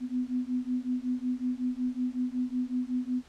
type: beating tone pair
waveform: sine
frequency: 248.2 / 253.6 Hz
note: B3 / B3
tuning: +9 / +46 cents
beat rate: 5.4 Hz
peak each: -31 dBFS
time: 0-3.23 s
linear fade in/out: 50 ms
effects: pink hiss -58 dBFS RMS until 3.28 s + low-pass 7000 Hz 12 dB/octave

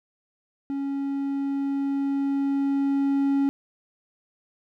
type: tone with level ramp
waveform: triangle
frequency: 277.2 Hz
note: C#4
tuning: in tune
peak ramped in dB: -24 to -17 dBFS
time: 0.7-3.49 s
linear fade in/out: 0 ms
effects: none

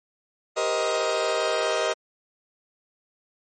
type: chord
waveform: sawtooth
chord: C minor seventh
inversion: second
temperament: just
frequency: 392.4 / 470.9 / 523.3 / 627.9 Hz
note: G4 / Bb4 / C5 / Eb5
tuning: +2 / +18 / 0 / +16 cents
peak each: -27 / -24 / -27 / -21 dBFS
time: 0.56-1.94 s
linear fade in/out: 20 ms
effects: MP3 32 kbps

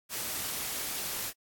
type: noise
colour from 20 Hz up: white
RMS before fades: -35 dBFS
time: 0.09-1.33 s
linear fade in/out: 50 ms
effects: AAC 64 kbps

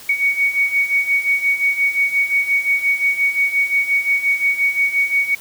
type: beating tone pair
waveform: sine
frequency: 2234 / 2239.7 Hz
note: C#7 / C#7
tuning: +13 / +17 cents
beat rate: 5.7 Hz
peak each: -20 / -16 dBFS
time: 0.09-5.35 s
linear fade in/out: 5 ms
effects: white hiss -39 dBFS RMS until 5.4 s

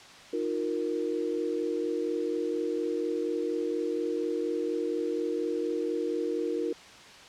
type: chord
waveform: sine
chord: Eb suspended second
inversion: none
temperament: equal with one note detuned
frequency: 311.1 / 355.3 / 466.2 Hz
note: Eb4 / F4 / Bb4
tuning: 0 / +30 / 0 cents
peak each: -33 / -32 / -31 dBFS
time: 0.33-6.73 s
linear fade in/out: 5 ms
effects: white hiss -49 dBFS RMS until 7.28 s + low-pass 5000 Hz 12 dB/octave

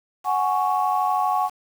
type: chord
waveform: sine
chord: F# suspended second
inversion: none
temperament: just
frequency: 740 / 832.5 / 1110 Hz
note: F#5 / G#5 / C#6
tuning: 0 / +4 / +2 cents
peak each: -22 / -23 / -23 dBFS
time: 0.24-1.5 s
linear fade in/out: 50 ms
effects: tanh soft clip ceiling -10 dBFS + 7-bit

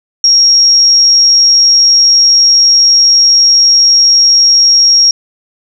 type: tone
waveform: sine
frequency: 5588 Hz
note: F8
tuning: in tune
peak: -3 dBFS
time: 0.24-5.11 s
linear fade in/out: 2 ms
effects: none

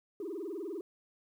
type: tone with vibrato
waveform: sine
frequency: 364.1 Hz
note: F#4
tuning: 28 cents flat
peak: -35 dBFS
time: 0.2-0.81 s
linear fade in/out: 2 ms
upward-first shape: sine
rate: 20 Hz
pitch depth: 260 cents each way
effects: tanh soft clip ceiling -33 dBFS + 11-bit

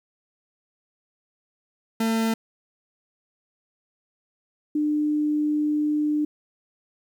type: tone pair in turn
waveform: 40% pulse / sine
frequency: 224.6 / 299.8 Hz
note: A3 / D4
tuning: +36 / +36 cents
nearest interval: perfect fourth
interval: 500 cents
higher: second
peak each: -20 dBFS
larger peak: neither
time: 2-2.34 / 4.75-6.25 s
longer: second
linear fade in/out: 5 ms
effects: 10-bit

